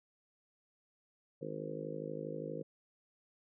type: harmonic tone with a mistuned harmonic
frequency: 52.4 Hz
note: G#1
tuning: 16 cents sharp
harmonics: 3 / 4 / 5 / 6 / 7 / 8 / 9 / 10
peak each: -46 / -52 / -49 / -48 / -49 / -50 / -44 / -46 dBFS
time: 1.41-2.63 s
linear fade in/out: 10 ms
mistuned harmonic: 3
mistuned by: -16 cents
effects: none